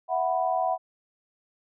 sine chord, E suspended second, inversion none, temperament equal, 659.3 / 740 / 987.8 Hz, E5 / F#5 / B5, 0 / 0 / 0 cents, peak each -28 / -25 / -31 dBFS, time 0.08-0.78 s, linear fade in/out 50 ms, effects none

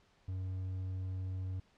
triangle tone, 93.4 Hz, F#2, 17 cents sharp, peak -34 dBFS, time 0.28-1.6 s, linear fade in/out 5 ms, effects pink hiss -69 dBFS RMS until 1.77 s + low-pass 5000 Hz 12 dB/octave

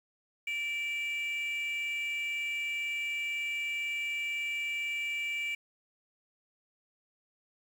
sine tone pair together, 2329 / 2849 Hz, D7 / F7, -15 / +34 cents, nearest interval minor third, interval 349 cents, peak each -30 / -38 dBFS, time 0.47-5.55 s, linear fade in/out 5 ms, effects tanh soft clip ceiling -29 dBFS + 9-bit

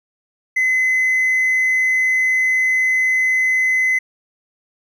triangle tone, 2036 Hz, C7, 48 cents flat, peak -11 dBFS, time 0.56-3.99 s, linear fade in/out 10 ms, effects tanh soft clip ceiling -9 dBFS

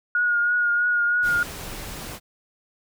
sine tone with vibrato, 1437 Hz, F6, 49 cents sharp, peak -18 dBFS, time 0.15-1.43 s, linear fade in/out 2 ms, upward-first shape triangle, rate 3.1 Hz, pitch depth 29 cents each way
pink noise, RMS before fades -35 dBFS, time 1.22-2.2 s, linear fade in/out 50 ms
effects none

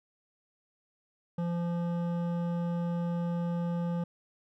triangle tone with hard clipping, 172 Hz, F3, 26 cents flat, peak -31 dBFS, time 1.38-4.04 s, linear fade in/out 5 ms, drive 16 dB, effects none

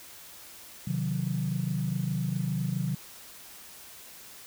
sine chord, C diminished, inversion none, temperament equal with one note detuned, 130.81 / 155.56 / 182.98 Hz, C3 / Eb3 / Gb3, 0 / 0 / -19 cents, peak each -31 dBFS, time 0.87-2.95 s, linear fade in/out 5 ms, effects tanh soft clip ceiling -18 dBFS + white hiss -48 dBFS RMS until 4.46 s

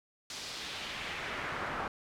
brown noise with band-pass filter sweep, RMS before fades -39 dBFS, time 0.3-1.88 s, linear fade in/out 2 ms, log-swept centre 5500 to 1200 Hz, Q 1.4, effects none

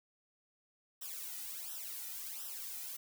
blue noise with flanger, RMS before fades -44 dBFS, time 1.01-2.97 s, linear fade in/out 10 ms, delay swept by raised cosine 0.44 to 1.84 ms, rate 1.4 Hz, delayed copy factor -0.85, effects none

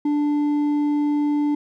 sine tone with hard clipping, 293.7 Hz, D4, in tune, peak -19 dBFS, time 0.05-1.55 s, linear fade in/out 5 ms, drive 4 dB, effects none

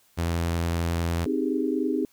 sawtooth tone with vibrato, 84.4 Hz, E2, 41 cents sharp, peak -20 dBFS, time 0.17-1.26 s, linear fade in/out 20 ms, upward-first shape sine, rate 11 Hz, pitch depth 13 cents each way
sine chord, Ab major seventh, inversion first, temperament equal, 261.6 / 311.1 / 392 / 415.3 Hz, C4 / Eb4 / G4 / Ab4, 0 / 0 / 0 / 0 cents, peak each -27 / -27 / -30 / -31 dBFS, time 1.26-2.05 s, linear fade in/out 2 ms
effects white hiss -62 dBFS RMS until 2.12 s

